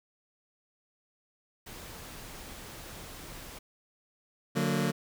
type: noise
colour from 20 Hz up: pink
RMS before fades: -45 dBFS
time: 1.66-3.59 s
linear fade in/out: 10 ms
type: chord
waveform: sawtooth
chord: D augmented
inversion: none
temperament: just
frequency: 146.83 / 183.54 / 229.4 Hz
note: D3 / F#3 / A#3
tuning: 0 / -14 / -28 cents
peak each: -27 dBFS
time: 4.55-4.92 s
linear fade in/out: 20 ms
effects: none